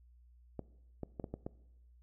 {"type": "clicks", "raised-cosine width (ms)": 2, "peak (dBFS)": -26, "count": 6, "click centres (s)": [0.593, 1.033, 1.198, 1.242, 1.34, 1.465], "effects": ["noise-tail reverb RT60 0.9 s tail -20 dB re dry", "added 60 Hz sine -59 dBFS peak until 2.02 s"]}